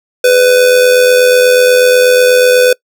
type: tone with amplitude modulation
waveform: square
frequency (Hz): 499.6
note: B4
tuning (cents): +20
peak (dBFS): -3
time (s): 0.24-2.73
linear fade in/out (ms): 5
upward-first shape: sine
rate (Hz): 88.2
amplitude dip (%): 45
effects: noise-tail reverb RT60 0.1 s tail -24 dB re dry